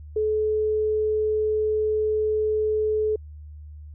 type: tone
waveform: sine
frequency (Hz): 430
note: A4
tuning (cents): -40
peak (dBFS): -20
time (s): 0.16-3.16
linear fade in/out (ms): 5
effects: added 75 Hz sine -38 dBFS peak until 3.94 s